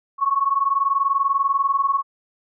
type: tone pair together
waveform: sine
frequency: 1090.7 / 1111 Hz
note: C#6 / C#6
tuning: -28 / +4 cents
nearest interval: unison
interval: 32 cents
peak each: -21 / -19 dBFS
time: 0.18-2.03 s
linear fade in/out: 50 ms
effects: none